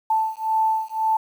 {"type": "beating tone pair", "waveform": "sine", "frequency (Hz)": [880, 881.9], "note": ["A5", "A5"], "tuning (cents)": [0, 4], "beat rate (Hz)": 1.9, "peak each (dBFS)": -22, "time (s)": [0.1, 1.17], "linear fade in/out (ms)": 5, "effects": ["8-bit"]}